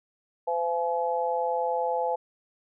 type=harmonic tone; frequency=170 Hz; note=F3; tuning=46 cents flat; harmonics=3 / 4 / 5; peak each=-28 / -31 / -28 dBFS; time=0.47-2.16 s; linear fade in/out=10 ms; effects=none